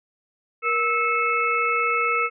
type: harmonic tone with a mistuned harmonic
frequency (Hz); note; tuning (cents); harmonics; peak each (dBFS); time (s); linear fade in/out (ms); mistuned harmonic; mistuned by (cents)
436; A4; -16; 1 / 3 / 5 / 6; -28 / -22 / -25 / -27; 0.62-2.3; 50; 1; +140
effects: none